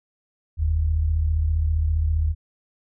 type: tone pair together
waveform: sine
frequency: 43.64 / 78.7 Hz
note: F1 / D#2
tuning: -1 / +20 cents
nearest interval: minor seventh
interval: 1021 cents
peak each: -25 / -19 dBFS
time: 0.57-2.35 s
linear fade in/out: 50 ms
effects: none

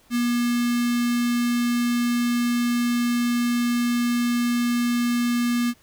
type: tone with notch filter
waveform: square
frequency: 239.9 Hz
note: A#3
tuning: 50 cents sharp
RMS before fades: -22 dBFS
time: 0.1-5.74 s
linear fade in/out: 50 ms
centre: 710 Hz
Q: 1.3
effects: pink hiss -57 dBFS RMS until 5.82 s

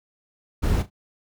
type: noise with echo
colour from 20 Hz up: brown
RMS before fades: -21 dBFS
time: 0.62-0.83 s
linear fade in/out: 20 ms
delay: 36 ms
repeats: 2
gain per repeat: -15 dB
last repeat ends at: 0.902 s
effects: none

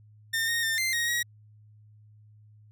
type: tone with pitch steps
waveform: sawtooth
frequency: 1813 / 1856 / 1801 / 2084 / 1875 / 1903 Hz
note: A#6 / A#6 / A6 / C7 / A#6 / A#6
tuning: -49 / -8 / +40 / -7 / +10 / +35 cents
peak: -22 dBFS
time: 0.33-1.23 s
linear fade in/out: 10 ms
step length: 150 ms
effects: added 106 Hz sine -52 dBFS peak until 2.71 s

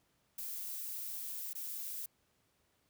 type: noise with dropouts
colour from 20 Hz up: violet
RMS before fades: -42 dBFS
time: 0.38-2.06 s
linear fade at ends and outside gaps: 5 ms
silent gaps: 1.533-1.551 s
effects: pink hiss -75 dBFS RMS until 2.89 s + high-pass 60 Hz 12 dB/octave

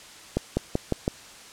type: accelerating click train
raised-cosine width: 2 ms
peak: -9 dBFS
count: 5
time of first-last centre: 0.37-1.079 s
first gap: 200 ms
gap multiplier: 0.92
effects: white hiss -46 dBFS RMS until 1.52 s + low-pass 8000 Hz 12 dB/octave

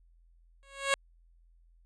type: tone with exponential growth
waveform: 10% pulse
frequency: 550 Hz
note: C#5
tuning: 14 cents flat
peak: -14 dBFS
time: 0.63-0.94 s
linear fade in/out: 0 ms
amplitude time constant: 66 ms
effects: added 42 Hz sine -59 dBFS peak until 1.85 s + resampled to 22050 Hz

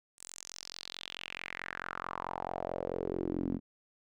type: tone with band-pass filter sweep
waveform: sawtooth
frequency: 44.59 Hz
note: F1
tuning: 37 cents sharp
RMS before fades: -39 dBFS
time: 0.17-3.6 s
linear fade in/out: 50 ms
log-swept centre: 8600 to 240 Hz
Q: 3.8
effects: none

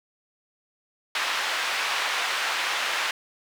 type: band-pass noise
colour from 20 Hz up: white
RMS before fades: -27 dBFS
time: 1.15-3.11 s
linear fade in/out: 2 ms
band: 890 to 2700 Hz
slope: 12 dB/octave
effects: none

